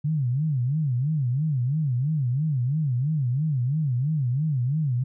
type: tone with vibrato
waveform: sine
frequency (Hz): 138.59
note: C#3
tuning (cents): 0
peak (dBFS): -21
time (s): 0.04-5.04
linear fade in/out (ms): 10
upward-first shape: sine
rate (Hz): 3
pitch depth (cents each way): 240
effects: none